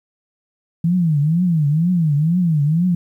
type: tone with vibrato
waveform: sine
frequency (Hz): 161.6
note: E3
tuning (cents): -34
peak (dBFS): -13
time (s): 0.84-2.95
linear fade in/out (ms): 5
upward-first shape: triangle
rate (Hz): 2.1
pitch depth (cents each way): 240
effects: 9-bit